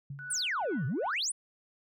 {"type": "tone with exponential decay", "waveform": "sine", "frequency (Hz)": 140, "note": "C#3", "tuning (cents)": 18, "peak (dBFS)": -35, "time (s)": [0.1, 0.46], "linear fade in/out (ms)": 5, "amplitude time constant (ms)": 78}
{"type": "tone with tremolo", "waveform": "sine", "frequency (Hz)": 1480, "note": "F#6", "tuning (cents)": 0, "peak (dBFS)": -37, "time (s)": [0.19, 1.14], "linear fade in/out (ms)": 0, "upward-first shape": "triangle", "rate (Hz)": 2.3, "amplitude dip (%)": 90}
{"type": "exponential two-way sweep", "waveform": "sine", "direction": "down then up", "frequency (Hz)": [10310, 115.4, 10310], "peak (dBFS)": -28, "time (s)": [0.3, 1.32], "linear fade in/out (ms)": 10, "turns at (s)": 0.86}
{"effects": ["tanh soft clip ceiling -25 dBFS"]}